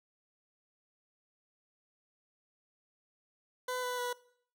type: tone with pitch steps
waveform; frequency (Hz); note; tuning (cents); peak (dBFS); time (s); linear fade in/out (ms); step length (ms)
20% pulse; 503 / 496.6 / 490.4; B4 / B4 / B4; +32 / +9 / -12; -29; 3.68-4.13; 5; 150
effects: noise-tail reverb RT60 0.6 s tail -20 dB re dry